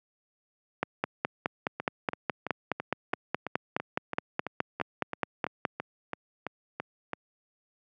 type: two click trains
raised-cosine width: 0.5 ms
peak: -17 / -11 dBFS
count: 17 / 24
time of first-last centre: 1.8-7.133 / 0.83-5.652 s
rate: 3 / 4.77 Hz
effects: high-pass 150 Hz 12 dB/octave